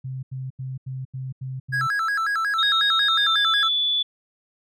sine tone bursts, 130.9 Hz, C3, 1 cent sharp, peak -28 dBFS, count 7, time 0.04-1.874 s, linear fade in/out 10 ms, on 190 ms, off 84 ms
triangle tone with vibrato, 1480 Hz, F#6, in tune, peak -19 dBFS, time 1.72-3.69 s, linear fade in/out 20 ms, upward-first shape square, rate 5.5 Hz, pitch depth 190 cents each way
sine tone with pitch glide, 3729 to 3459 Hz, A#7 to A7, 0 to -30 cents, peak -19 dBFS, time 2.58-4.03 s, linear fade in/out 10 ms, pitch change -130 cents, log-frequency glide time 3.03-3.57 s
effects none

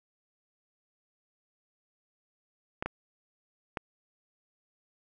clicks, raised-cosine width 0.5 ms, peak -17 dBFS, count 3, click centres 2.825 / 2.86 / 3.772 s, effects none

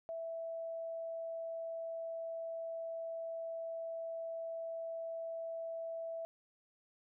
sine tone, 659.3 Hz, E5, in tune, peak -39 dBFS, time 0.09-6.25 s, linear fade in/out 0 ms, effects none

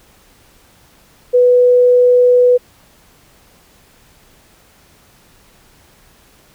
sine tone, 493.9 Hz, B4, in tune, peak -6 dBFS, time 1.33-2.58 s, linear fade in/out 20 ms, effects pink hiss -49 dBFS RMS until 6.54 s

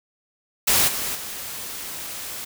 white noise with level steps, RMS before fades -18 / -27 / -33 dBFS, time 0.67-2.45 s, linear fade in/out 10 ms, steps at 0.87 / 1.14 s, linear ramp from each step 20 ms, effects none

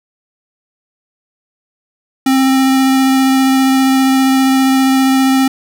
square tone with vibrato, 265.2 Hz, C4, 23 cents sharp, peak -9 dBFS, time 2.26-5.48 s, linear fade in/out 5 ms, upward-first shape triangle, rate 15 Hz, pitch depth 11 cents each way, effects none

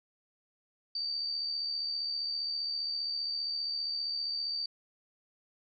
sine tone with amplitude modulation, 4619 Hz, D8, 30 cents flat, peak -30 dBFS, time 0.95-4.66 s, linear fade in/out 5 ms, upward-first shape sine, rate 75.1 Hz, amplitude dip 40%, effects none

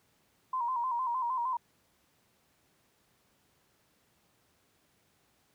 sine tone with vibrato, 987.8 Hz, B5, in tune, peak -29 dBFS, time 0.53-1.57 s, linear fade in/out 5 ms, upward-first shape square, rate 6.5 Hz, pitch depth 75 cents each way, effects pink hiss -70 dBFS RMS until 5.54 s + high-pass 80 Hz 12 dB/octave

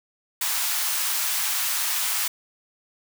white high-pass noise, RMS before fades -25 dBFS, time 0.41-2.28 s, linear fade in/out 5 ms, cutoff 810 Hz, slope 24 dB/octave, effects none

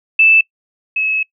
sine tone pair in turn, 2637 / 2581 Hz, E7 / E7, 0 / -37 cents, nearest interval unison, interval 37 cents, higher first, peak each -6 / -14 dBFS, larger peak first, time 0.19-0.41 / 0.96-1.23 s, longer second, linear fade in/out 5 ms, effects noise-tail reverb RT60 0.1 s tail -23 dB re dry

